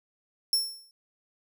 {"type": "tone with exponential decay", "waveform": "sawtooth", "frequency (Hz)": 5400, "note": "E8", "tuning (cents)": 41, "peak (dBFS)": -17, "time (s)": [0.53, 0.91], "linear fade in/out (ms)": 1, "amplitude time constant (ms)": 81, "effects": []}